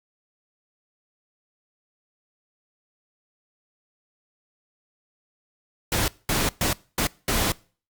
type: noise bursts at uneven times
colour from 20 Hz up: pink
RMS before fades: -23 dBFS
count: 5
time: 5.92-6.08 / 6.29-6.49 / 6.61-6.73 / 6.98-7.07 / 7.28-7.52 s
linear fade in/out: 2 ms
effects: noise-tail reverb RT60 0.4 s tail -23 dB re dry + Opus 48 kbps